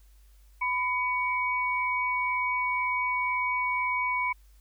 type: tone pair together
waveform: sine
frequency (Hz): 1001 / 2249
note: B5 / C#7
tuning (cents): +23 / +24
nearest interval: octave + major second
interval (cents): 1401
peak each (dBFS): -28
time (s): 0.61-4.33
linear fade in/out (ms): 10
effects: added 50 Hz sine -53 dBFS peak until 4.6 s + white hiss -67 dBFS RMS until 4.6 s